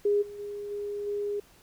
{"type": "tone with level steps", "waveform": "sine", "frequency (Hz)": 410, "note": "G#4", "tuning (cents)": -22, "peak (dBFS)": [-21, -39, -34, -31, -28], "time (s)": [0.05, 1.4], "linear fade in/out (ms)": 5, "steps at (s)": [0.21, 0.38, 0.7, 1.06], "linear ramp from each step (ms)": 20, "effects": ["pink hiss -58 dBFS RMS until 1.62 s"]}